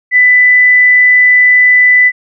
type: tone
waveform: sine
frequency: 1993 Hz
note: B6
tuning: 15 cents sharp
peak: -3 dBFS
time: 0.11-2.12 s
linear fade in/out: 50 ms
effects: none